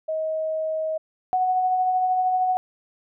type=tone; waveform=sine; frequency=632 Hz; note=D#5; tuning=27 cents sharp; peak=-23 dBFS; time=0.08-0.98 s; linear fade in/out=10 ms
type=tone with tremolo; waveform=sine; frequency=740 Hz; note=F#5; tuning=in tune; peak=-17 dBFS; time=1.33-2.57 s; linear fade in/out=0 ms; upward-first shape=triangle; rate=13 Hz; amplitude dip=35%
effects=none

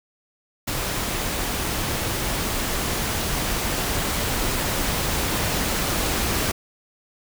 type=noise with level ramp; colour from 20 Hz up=pink; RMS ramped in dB=-26 to -23 dBFS; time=0.67-6.52 s; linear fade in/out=10 ms; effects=none

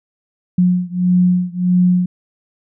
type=beating tone pair; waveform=sine; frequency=179.3 / 180.9 Hz; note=F3 / F#3; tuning=+46 / -39 cents; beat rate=1.6 Hz; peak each=-14 / -15 dBFS; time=0.58-2.06 s; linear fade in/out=5 ms; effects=none

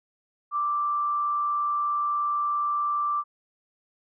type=tone with frequency modulation; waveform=sine; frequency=1174.7 Hz; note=D6; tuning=in tune; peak=-23 dBFS; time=0.51-3.24 s; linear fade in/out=50 ms; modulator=137 Hz; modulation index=0.2; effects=none

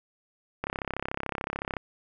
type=click train; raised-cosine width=0.5 ms; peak=-15 dBFS; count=39; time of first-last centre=0.64-1.768 s; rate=33.7 Hz; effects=none

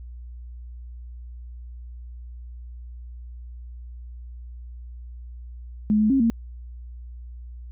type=tone with pitch steps; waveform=sine; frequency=212.1 / 214.5 / 270.4 / 229.4 Hz; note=G#3 / A3 / C#4 / A#3; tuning=+37 / -44 / -43 / -28 cents; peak=-16 dBFS; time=5.9-6.3 s; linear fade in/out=0 ms; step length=100 ms; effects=added 60 Hz sine -36 dBFS peak until 7.71 s

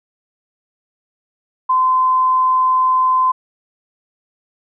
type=tone; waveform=sine; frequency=1029 Hz; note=C6; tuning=29 cents flat; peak=-11 dBFS; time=1.69-3.32 s; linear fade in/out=10 ms; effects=none

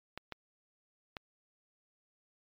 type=clicks; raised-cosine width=0.3 ms; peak=-24 dBFS; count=3; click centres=0.176 / 0.323 / 1.168 s; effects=MP3 96 kbps

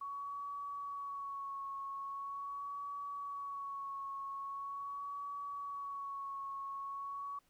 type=tone with vibrato; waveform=sine; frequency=1118 Hz; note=C#6; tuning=14 cents sharp; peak=-40 dBFS; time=0.01-7.39 s; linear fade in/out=5 ms; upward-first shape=sine; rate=0.42 Hz; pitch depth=27 cents each way; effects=pink hiss -74 dBFS RMS until 7.49 s

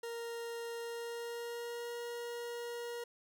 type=tone with pitch glide; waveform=40% pulse; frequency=466.2 to 474.9 Hz; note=A#4 to A#4; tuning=0 to +32 cents; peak=-39 dBFS; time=0.03-3.04 s; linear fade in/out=5 ms; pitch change=+32 cents; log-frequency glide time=0.8-1.93 s; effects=13-bit

